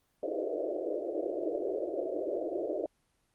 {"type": "band-pass noise", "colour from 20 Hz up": "pink", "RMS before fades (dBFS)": -34, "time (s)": [0.23, 2.86], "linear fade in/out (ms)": 2, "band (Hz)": [310, 660], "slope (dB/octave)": 96, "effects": ["pink hiss -74 dBFS RMS until 3.34 s", "Opus 24 kbps"]}